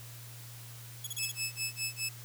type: tone bursts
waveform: 10% pulse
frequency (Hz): 3357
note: G#7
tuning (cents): +18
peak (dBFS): -28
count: 5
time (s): 1.04-1.317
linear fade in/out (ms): 5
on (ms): 29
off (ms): 33
type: tone with tremolo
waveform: 15% pulse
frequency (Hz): 2609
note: E7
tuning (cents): -18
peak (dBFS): -24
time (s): 1.18-2.09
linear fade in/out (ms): 5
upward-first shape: sine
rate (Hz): 4.9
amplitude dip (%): 100
effects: added 118 Hz sine -47 dBFS peak until 2.24 s + white hiss -51 dBFS RMS until 2.24 s